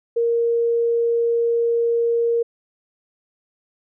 sine tone, 466.9 Hz, A#4, 3 cents sharp, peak -16 dBFS, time 0.16-2.43 s, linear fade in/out 10 ms, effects none

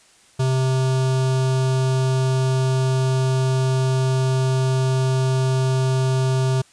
square tone with notch filter, 130.81 Hz, C3, in tune, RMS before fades -19 dBFS, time 0.39-6.62 s, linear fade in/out 10 ms, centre 2000 Hz, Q 1.7, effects white hiss -53 dBFS RMS until 6.72 s + resampled to 22050 Hz

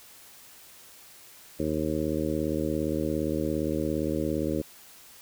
harmonic tone, 77.4 Hz, D#2, 9 cents flat, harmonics 1 / 2 / 3 / 4 / 5 / 6 / 7, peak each -36 / -35 / -33 / -30 / -34 / -35 / -34 dBFS, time 1.59-4.62 s, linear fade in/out 10 ms, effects white hiss -51 dBFS RMS until 5.21 s

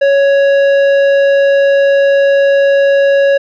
triangle tone with tanh clipping, 556 Hz, C#5, 5 cents sharp, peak -8 dBFS, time 0.01-3.38 s, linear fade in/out 10 ms, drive 15 dB, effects none

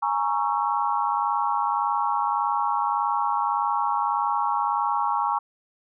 sine chord, A# half-diminished seventh, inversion third, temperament equal with one note detuned, 830.6 / 932.3 / 1108.7 / 1337.7 Hz, G#5 / A#5 / C#6 / E6, 0 / 0 / 0 / +25 cents, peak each -26 / -26 / -26 / -32 dBFS, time 0.02-5.39 s, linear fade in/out 10 ms, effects none

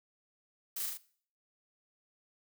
blue noise with echo, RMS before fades -38 dBFS, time 0.76-0.86 s, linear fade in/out 5 ms, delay 38 ms, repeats 3, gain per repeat -2 dB, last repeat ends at 0.974 s, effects noise-tail reverb RT60 0.5 s tail -19 dB re dry

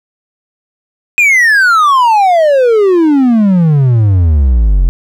triangle exponential sweep, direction down, 2503 to 41.55 Hz, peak -3 dBFS, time 1.18-4.89 s, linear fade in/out 0 ms, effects none

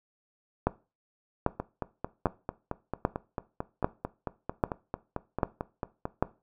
two click trains, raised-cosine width 1 ms, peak -9 / -17 dBFS, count 8 / 21, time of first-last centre 0.67-6.226 / 1.6-6.054 s, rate 1.26 / 4.49 Hz, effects noise-tail reverb RT60 0.3 s tail -18 dB re dry

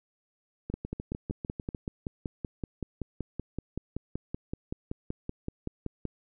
two click trains, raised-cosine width 3 ms, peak -20 / -22 dBFS, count 29 / 8, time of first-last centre 0.74-6.053 / 0.7-1.748 s, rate 5.27 / 6.68 Hz, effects none

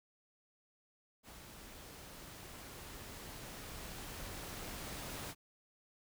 pink noise with level ramp, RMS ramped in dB -54 to -44 dBFS, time 1.23-5.35 s, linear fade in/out 50 ms, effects none

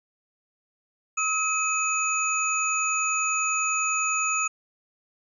sine tone cluster, 1280 / 2540 / 6750 Hz, D#6 / D#7 / G#8, +49 / +35 / +27 cents, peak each -27 dBFS, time 1.17-4.48 s, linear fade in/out 10 ms, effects none

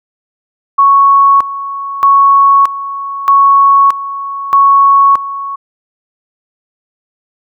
sine tone with tremolo, 1108.7 Hz, C#6, in tune, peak -3 dBFS, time 0.78-5.56 s, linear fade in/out 10 ms, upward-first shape square, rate 0.8 Hz, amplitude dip 80%, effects none

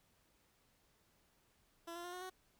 15% pulse tone with pitch steps, 337.5 / 345.8 / 354.3 / 363 / 371.9 Hz, E4 / F4 / F4 / F#4 / F#4, +41 / -17 / +25 / -33 / +9 cents, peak -39 dBFS, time 1.87-2.3 s, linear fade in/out 10 ms, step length 86 ms, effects pink hiss -74 dBFS RMS until 2.59 s

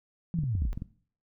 sine linear sweep, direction down, 178.4 to 32.49 Hz, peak -27 dBFS, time 0.34-0.73 s, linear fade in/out 0 ms
clicks, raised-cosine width 5 ms, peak -23 dBFS, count 7, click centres 0.388 / 0.437 / 0.552 / 0.621 / 0.652 / 0.775 / 0.821 s
effects noise-tail reverb RT60 0.5 s tail -18 dB re dry

